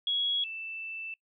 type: tone pair in turn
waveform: sine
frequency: 3332 / 2653 Hz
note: G#7 / E7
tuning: +5 / +10 cents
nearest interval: major third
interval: 395 cents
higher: first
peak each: -26 / -36 dBFS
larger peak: first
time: 0.07-0.44 / 0.44-1.14 s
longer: second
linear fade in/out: 2 ms
effects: noise-tail reverb RT60 0.1 s tail -23 dB re dry